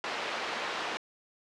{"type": "band-pass noise", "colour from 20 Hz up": "pink", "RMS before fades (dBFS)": -35, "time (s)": [0.04, 0.97], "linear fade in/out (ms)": 0, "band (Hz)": [560, 3600], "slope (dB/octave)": 12, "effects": ["low-pass 7000 Hz 12 dB/octave"]}